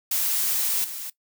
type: noise with level steps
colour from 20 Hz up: blue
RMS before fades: -24 / -34 dBFS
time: 0.11-1.1 s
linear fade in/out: 5 ms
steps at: 0.84 s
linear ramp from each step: 5 ms
effects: noise-tail reverb RT60 0.1 s tail -19 dB re dry